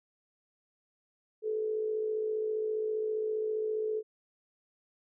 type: tone with amplitude modulation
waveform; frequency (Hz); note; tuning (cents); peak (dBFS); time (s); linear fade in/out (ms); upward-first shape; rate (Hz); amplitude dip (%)
sine; 433; A4; -28; -27; 1.42-4.03; 50; sine; 55; 50
effects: none